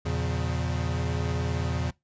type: tone cluster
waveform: square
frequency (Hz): 83.5 / 119 / 138.9 / 177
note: E2 / A#2 / C#3 / F3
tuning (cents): +23 / +36 / +4 / +23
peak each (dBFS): -30 / -33 / -33 / -37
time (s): 0.05-1.91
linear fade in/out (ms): 10
effects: noise-tail reverb RT60 0.2 s tail -23 dB re dry + resampled to 16000 Hz